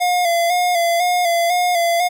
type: tone with vibrato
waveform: square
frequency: 698.5 Hz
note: F5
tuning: in tune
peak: -15 dBFS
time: 0-2.09 s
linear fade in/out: 20 ms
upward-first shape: square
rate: 2 Hz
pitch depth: 42 cents each way
effects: none